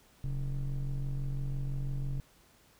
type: ring-modulated tone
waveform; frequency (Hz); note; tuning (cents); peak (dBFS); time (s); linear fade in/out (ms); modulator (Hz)
triangle; 78.8; D#2; +23; -26; 0.24-2.2; 0; 55.8
effects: pink hiss -63 dBFS RMS until 2.79 s